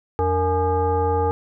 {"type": "tone with frequency modulation", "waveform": "sine", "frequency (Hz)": 462, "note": "A#4", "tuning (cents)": -16, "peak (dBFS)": -17, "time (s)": [0.19, 1.31], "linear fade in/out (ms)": 0, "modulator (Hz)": 376, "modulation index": 1.3, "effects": []}